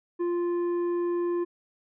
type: tone with tanh clipping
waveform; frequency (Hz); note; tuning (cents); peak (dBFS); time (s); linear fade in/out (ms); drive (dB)
sine; 348.2; F4; -5; -26; 0.19-1.45; 20; 7
effects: none